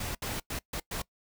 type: noise bursts at uneven times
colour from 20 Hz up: pink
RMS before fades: -35 dBFS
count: 5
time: 0-0.15 / 0.22-0.4 / 0.5-0.59 / 0.73-0.8 / 0.91-1.02 s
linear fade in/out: 5 ms
effects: noise-tail reverb RT60 0.1 s tail -22 dB re dry